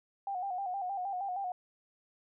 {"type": "tone with vibrato", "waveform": "sine", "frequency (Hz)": 759, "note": "F#5", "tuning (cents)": 44, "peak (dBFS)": -33, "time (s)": [0.27, 1.52], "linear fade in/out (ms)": 2, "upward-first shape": "square", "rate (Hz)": 6.4, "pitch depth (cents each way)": 75, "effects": []}